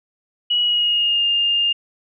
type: tone with pitch glide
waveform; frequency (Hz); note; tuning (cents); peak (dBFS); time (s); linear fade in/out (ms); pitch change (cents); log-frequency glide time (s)
sine; 2918 to 2815; F#7 to F7; -25 to +13; -15; 0.5-1.73; 10; -62; 0.62-1.25
effects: none